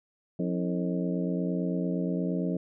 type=harmonic tone with a mistuned harmonic; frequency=88.7 Hz; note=F2; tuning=27 cents sharp; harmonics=2 / 3 / 4 / 5 / 6 / 7; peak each=-29 / -33 / -35 / -37 / -39 / -40 dBFS; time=0.39-2.57 s; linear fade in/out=5 ms; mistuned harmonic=4; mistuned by=-140 cents; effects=none